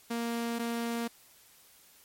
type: tone pair in turn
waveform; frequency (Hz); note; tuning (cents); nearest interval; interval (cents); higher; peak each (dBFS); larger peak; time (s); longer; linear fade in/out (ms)
sawtooth; 233.5 / 233.5; A#3 / A#3; +3 / +3; unison; 0; neither; -27; neither; 0.1-0.59 / 0.59-1.08; neither; 10
effects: white hiss -59 dBFS RMS until 2.04 s + MP3 64 kbps